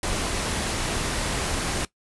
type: low-pass noise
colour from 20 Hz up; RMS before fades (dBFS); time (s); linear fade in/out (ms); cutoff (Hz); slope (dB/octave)
pink; -27; 0.03-1.85; 2; 11000; 96
effects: noise-tail reverb RT60 0.1 s tail -18 dB re dry